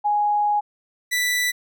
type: tone pair in turn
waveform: sine / sawtooth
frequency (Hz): 830.6 / 1975.5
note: G#5 / B6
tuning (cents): 0 / 0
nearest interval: octave + minor third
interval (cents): 1500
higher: second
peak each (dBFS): -17 / -16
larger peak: second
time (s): 0.04-0.61 / 1.11-1.52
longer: first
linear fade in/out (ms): 20
effects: none